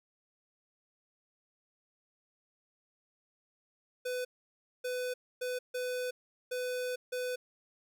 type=tone bursts at uneven times; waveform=square; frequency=500 Hz; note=B4; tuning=21 cents sharp; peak=-34 dBFS; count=6; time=4.05-4.25 / 4.84-5.14 / 5.41-5.59 / 5.74-6.11 / 6.51-6.96 / 7.12-7.36 s; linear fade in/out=10 ms; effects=none